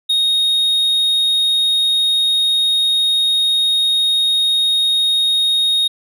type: tone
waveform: triangle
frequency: 3729 Hz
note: A#7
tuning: in tune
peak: -11 dBFS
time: 0.09-5.88 s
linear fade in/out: 10 ms
effects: none